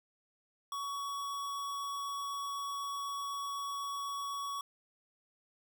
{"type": "tone", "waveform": "square", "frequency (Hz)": 1123, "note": "C#6", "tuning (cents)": 22, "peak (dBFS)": -37, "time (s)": [0.72, 4.61], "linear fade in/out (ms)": 2, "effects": []}